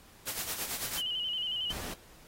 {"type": "noise with tremolo", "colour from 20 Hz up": "white", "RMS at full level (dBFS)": -34, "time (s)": [0.26, 1.02], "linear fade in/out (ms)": 20, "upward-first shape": "sine", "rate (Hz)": 9, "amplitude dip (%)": 60}
{"type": "tone with vibrato", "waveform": "sine", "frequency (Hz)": 2984, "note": "F#7", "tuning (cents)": 14, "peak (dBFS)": -31, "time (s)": [0.97, 1.73], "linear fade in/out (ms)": 20, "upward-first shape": "square", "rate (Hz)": 11, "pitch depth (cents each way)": 48}
{"type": "noise", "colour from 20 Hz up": "pink", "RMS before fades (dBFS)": -40, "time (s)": [1.7, 1.94], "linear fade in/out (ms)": 5}
{"effects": ["pink hiss -57 dBFS RMS until 2.27 s", "AAC 48 kbps"]}